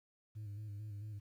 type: tone with vibrato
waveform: sine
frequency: 104.4 Hz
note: G#2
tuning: 10 cents sharp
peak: -40 dBFS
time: 0.35-1.2 s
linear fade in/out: 20 ms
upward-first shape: square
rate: 4.5 Hz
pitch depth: 46 cents each way
effects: tanh soft clip ceiling -42 dBFS + 12-bit